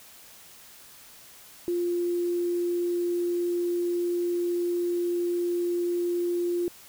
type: tone with quantisation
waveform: sine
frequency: 349.2 Hz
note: F4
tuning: in tune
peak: -24 dBFS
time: 1.68-6.68 s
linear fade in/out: 0 ms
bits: 8
effects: white hiss -50 dBFS RMS until 6.88 s